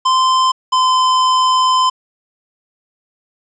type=tone pair in turn; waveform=square; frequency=1036 / 1025.9 Hz; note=C6 / C6; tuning=-17 / -34 cents; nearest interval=unison; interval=17 cents; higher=first; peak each=-11 dBFS; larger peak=neither; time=0.05-0.52 / 0.72-1.9 s; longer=second; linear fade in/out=10 ms; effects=resampled to 16000 Hz + 8-bit